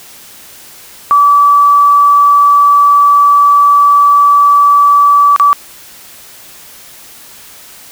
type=tone with dropouts; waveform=sine; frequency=1152 Hz; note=D6; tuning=34 cents flat; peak=-3 dBFS; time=1.11-5.53 s; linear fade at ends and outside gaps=0 ms; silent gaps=5.362-5.398 s; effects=white hiss -35 dBFS RMS until 7.91 s